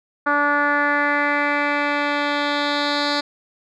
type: tone with low-pass filter sweep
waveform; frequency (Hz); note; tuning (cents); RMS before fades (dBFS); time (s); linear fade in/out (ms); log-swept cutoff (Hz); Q
10% pulse; 290; D4; -22; -20; 0.26-3.21; 10; 1400 to 4400; 3.2
effects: none